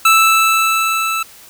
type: tone with level ramp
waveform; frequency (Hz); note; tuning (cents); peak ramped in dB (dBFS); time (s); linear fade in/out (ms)
25% pulse; 1318.5; E6; 0; -3 to -13; 0.05-1.23; 5
effects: white hiss -41 dBFS RMS until 1.49 s